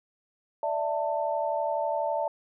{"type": "chord", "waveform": "sine", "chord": "D suspended second", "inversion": "none", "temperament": "equal with one note detuned", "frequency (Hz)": [587.3, 659.3, 891.3], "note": ["D5", "E5", "A5"], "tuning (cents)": [0, 0, 22], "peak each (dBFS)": -30, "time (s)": [0.63, 2.28], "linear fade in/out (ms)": 2, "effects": []}